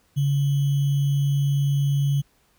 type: tone with sample-and-hold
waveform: sine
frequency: 140.7 Hz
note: C#3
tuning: 26 cents sharp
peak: -18 dBFS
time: 0.16-2.22 s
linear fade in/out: 20 ms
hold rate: 3150 Hz
effects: pink hiss -63 dBFS RMS until 2.58 s